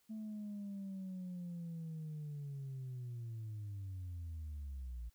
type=linear sweep; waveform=sine; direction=down; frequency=220 to 55.9 Hz; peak=-40 dBFS; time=0.09-5.1 s; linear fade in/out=20 ms; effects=tanh soft clip ceiling -40 dBFS + white hiss -75 dBFS RMS until 5.14 s